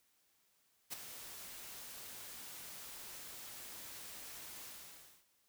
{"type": "noise with ADSR envelope", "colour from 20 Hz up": "white", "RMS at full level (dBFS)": -40, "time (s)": [0.9, 5.26], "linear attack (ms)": 30, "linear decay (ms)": 11, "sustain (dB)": -10, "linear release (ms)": 620, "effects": ["white hiss -75 dBFS RMS until 5.48 s"]}